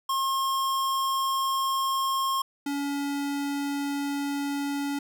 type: tone pair in turn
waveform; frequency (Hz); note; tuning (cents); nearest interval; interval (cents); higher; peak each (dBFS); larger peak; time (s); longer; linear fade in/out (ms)
square; 1074 / 283.1; C6 / C#4; +45 / +37; octave + major seventh; 2308; first; -25 / -28; first; 0.09-2.42 / 2.66-4.99; neither; 5
effects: none